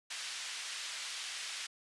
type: band-pass noise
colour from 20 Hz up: pink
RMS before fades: -42 dBFS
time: 0.1-1.67 s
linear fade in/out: 10 ms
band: 2200 to 7100 Hz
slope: 12 dB/octave
effects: resampled to 24000 Hz